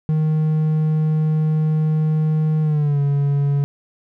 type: tone with pitch glide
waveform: triangle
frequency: 155.56 to 141.83 Hz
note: D#3 to C#3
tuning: 0 to +40 cents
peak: -13 dBFS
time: 0.09-3.64 s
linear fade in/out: 0 ms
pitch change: -160 cents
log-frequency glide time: 2.62-3 s
effects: none